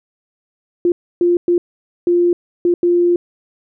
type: tone bursts at uneven times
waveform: sine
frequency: 349.2 Hz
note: F4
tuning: in tune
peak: -10 dBFS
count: 6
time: 0.85-0.92 / 1.21-1.37 / 1.48-1.58 / 2.07-2.33 / 2.65-2.74 / 2.83-3.16 s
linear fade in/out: 2 ms
effects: none